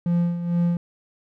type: tone with tremolo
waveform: triangle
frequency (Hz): 172.7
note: F3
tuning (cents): -19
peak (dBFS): -15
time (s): 0.06-0.77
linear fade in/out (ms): 2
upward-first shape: sine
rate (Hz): 2.2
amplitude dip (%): 65
effects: none